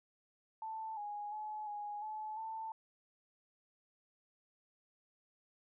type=tone with pitch steps; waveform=sine; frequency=883 / 828 / 853 / 829 / 861 / 888 Hz; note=A5 / G#5 / G#5 / G#5 / A5 / A5; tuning=+6 / -5 / +46 / -3 / -38 / +16 cents; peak=-40 dBFS; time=0.62-2.72 s; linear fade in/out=2 ms; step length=350 ms; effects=none